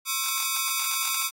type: ring-modulated tone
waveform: 5% pulse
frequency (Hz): 1200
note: D6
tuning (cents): +37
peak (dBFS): -10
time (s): 0.05-1.31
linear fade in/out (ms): 50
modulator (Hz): 130
effects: AAC 48 kbps